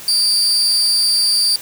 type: tone with amplitude modulation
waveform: 35% pulse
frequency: 4699 Hz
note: D8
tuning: in tune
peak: -8 dBFS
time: 0.08-1.56 s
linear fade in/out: 2 ms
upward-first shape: sine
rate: 221 Hz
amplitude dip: 70%
effects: white hiss -34 dBFS RMS until 1.61 s